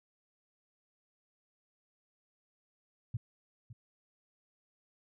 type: tone with echo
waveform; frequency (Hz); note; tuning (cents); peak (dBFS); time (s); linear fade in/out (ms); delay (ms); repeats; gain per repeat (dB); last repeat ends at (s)
sine; 116.54; A#2; 0; -31; 3.14-3.17; 5; 560; 1; -15; 3.73
effects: none